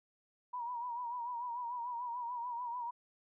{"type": "tone with vibrato", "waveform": "sine", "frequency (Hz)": 963, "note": "B5", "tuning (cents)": -44, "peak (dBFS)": -37, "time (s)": [0.53, 2.91], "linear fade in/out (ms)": 10, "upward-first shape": "sine", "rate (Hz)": 6.8, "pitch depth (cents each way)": 64, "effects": []}